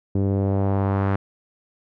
sawtooth tone with low-pass filter sweep, 98.1 Hz, G2, 2 cents sharp, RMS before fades -21 dBFS, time 0.15-1.16 s, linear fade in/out 5 ms, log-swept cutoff 370 to 1500 Hz, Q 1.4, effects none

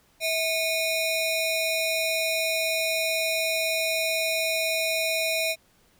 sawtooth ring-modulated tone, 1553 Hz, G6, 17 cents flat, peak -17 dBFS, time 0.2-5.56 s, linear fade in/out 50 ms, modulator 906 Hz, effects pink hiss -62 dBFS RMS until 5.99 s

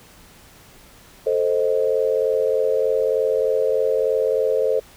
sine chord, A diminished, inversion none, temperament equal, 440 / 523.3 / 622.3 Hz, A4 / C5 / Eb5, 0 / 0 / 0 cents, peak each -20 / -20 / -25 dBFS, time 1.26-4.8 s, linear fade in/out 10 ms, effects pink hiss -48 dBFS RMS until 4.96 s

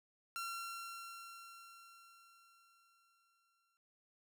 sawtooth tone with exponential decay, 1366 Hz, F6, 39 cents flat, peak -36 dBFS, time 0.36-3.77 s, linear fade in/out 0 ms, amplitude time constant 740 ms, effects none

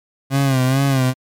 30% pulse tone with vibrato, 133.5 Hz, C3, 35 cents sharp, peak -11 dBFS, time 0.3-1.14 s, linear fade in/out 50 ms, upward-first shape sine, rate 2.3 Hz, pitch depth 73 cents each way, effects MP3 96 kbps

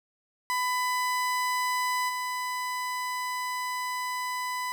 30% pulse tone with level steps, 1000 Hz, B5, 21 cents sharp, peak -23 / -27 dBFS, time 0.5-4.72 s, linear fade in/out 0 ms, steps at 2.08 s, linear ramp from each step 20 ms, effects none

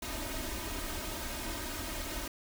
pink noise with comb filter, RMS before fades -38 dBFS, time 0.02-2.28 s, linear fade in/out 5 ms, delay 3.2 ms, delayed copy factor +0.9, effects none

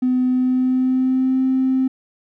triangle tone with pitch glide, 253.2 to 261.5 Hz, B3 to C4, +43 to -1 cents, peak -11 dBFS, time 0.02-1.88 s, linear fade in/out 10 ms, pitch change +56 cents, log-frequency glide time 0.25-1.43 s, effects tanh soft clip ceiling -12 dBFS

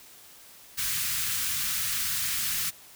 white band-stop noise, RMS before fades -29 dBFS, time 0.77-2.71 s, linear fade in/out 20 ms, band 180 to 1300 Hz, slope 24 dB/octave, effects white hiss -51 dBFS RMS until 2.95 s

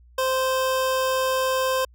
25% pulse tone, 521 Hz, C5, 7 cents flat, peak -17 dBFS, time 0.18-1.85 s, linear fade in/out 5 ms, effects added 60 Hz sine -49 dBFS peak until 1.94 s

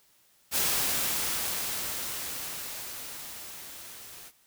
white noise with level ramp, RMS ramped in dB -26 to -47 dBFS, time 0.51-4.32 s, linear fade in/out 50 ms, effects white hiss -64 dBFS RMS until 4.46 s

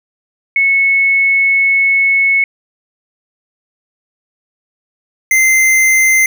sine / square tone pair in turn, 2200 / 2077 Hz, C#7 / C7, -14 / -13 cents, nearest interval minor second, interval 99 cents, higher first, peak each -8 dBFS, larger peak neither, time 0.56-2.44 / 5.31-6.26 s, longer first, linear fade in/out 2 ms, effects none

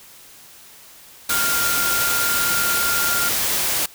sine tone in noise, 1400 Hz, F6, 4 cents sharp, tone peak -22 dBFS, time 1.3-3.29 s, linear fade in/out 5 ms, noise white, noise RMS -21 dBFS, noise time 1.29-3.86 s, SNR -4 dB, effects white hiss -45 dBFS RMS until 3.94 s

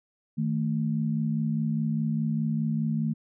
sine tone pair together, 156.8 / 221.7 Hz, D#3 / A3, +14 / +13 cents, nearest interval tritone, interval 599 cents, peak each -27 dBFS, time 0.37-3.14 s, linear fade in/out 20 ms, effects none

